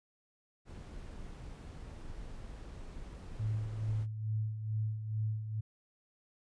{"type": "noise", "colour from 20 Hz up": "brown", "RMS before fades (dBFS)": -46, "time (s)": [0.65, 4.07], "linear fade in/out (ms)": 50}
{"type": "tone with tremolo", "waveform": "sine", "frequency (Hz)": 108.5, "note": "A2", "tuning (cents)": -24, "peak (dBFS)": -30, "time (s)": [3.39, 5.61], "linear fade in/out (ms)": 10, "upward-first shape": "sine", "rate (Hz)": 2.3, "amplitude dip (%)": 60}
{"effects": ["resampled to 22050 Hz"]}